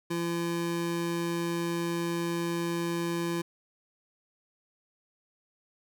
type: tone pair together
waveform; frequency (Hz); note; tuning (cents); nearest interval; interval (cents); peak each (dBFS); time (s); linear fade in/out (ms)
square; 170 / 340; F3 / F4; -46 / -46; octave; 1200; -34 / -31; 0.1-3.42; 10
effects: none